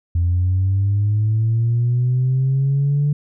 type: linear sweep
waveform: sine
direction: up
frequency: 84.7 to 146.83 Hz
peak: -13 dBFS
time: 0.15-3.13 s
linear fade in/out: 5 ms
effects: tanh soft clip ceiling -11 dBFS